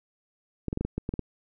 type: clicks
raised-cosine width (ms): 3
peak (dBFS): -16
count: 9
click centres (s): 0.683 / 0.729 / 0.774 / 0.81 / 0.85 / 0.98 / 1.091 / 1.139 / 1.193
effects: none